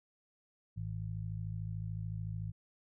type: harmonic tone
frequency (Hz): 53.6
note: A1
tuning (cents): -45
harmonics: 1 / 2 / 3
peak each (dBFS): -46 / -38 / -43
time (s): 0.76-2.52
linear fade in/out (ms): 20
effects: none

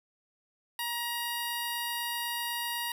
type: tone with notch filter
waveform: 5% pulse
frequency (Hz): 948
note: A#5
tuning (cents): +29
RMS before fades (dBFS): -34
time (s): 0.79-2.92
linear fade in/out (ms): 2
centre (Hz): 6800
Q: 0.62
effects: none

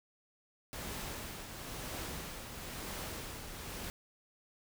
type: noise with tremolo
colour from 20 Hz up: pink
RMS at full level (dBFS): -41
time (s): 0.73-3.9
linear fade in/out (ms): 0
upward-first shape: triangle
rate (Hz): 1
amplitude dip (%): 50
effects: none

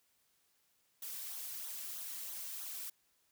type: noise with flanger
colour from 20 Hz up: blue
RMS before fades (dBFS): -44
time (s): 1.02-2.9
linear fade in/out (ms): 5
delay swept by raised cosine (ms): 0.4 to 2.4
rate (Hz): 3.1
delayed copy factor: -0.55
effects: white hiss -75 dBFS RMS until 3.31 s

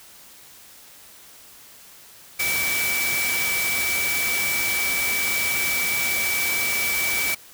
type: tone in noise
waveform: sine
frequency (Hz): 2300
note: D7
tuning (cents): -37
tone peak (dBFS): -23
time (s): 2.39-7.35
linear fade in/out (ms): 10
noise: white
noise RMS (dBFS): -26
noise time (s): 2.39-7.35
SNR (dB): 0
effects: white hiss -47 dBFS RMS until 7.53 s

